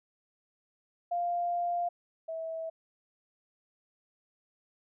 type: tone pair in turn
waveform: sine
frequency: 698 / 650.4 Hz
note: F5 / E5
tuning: -1 / -23 cents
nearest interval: minor second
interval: 122 cents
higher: first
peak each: -28 / -34 dBFS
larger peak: first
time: 1.11-1.89 / 2.28-2.7 s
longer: first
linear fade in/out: 10 ms
effects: none